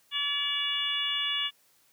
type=harmonic tone; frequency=573 Hz; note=D5; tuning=43 cents flat; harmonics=2 / 3 / 4 / 5 / 6; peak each=-40 / -39 / -37 / -30 / -31 dBFS; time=0.11-1.51 s; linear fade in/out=50 ms; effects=white hiss -65 dBFS RMS until 1.92 s + high-pass 80 Hz 12 dB/octave